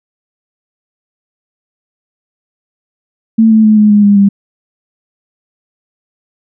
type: tone with pitch steps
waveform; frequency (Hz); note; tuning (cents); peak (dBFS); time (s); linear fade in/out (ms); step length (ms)
sine; 223.4 / 219.2 / 215 / 211 / 207 / 203.1 / 199.26; A3 / A3 / A3 / G#3 / G#3 / G#3 / G3; +27 / -6 / -40 / +28 / -5 / -38 / +29; -3; 3.38-4.29; 10; 130
effects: none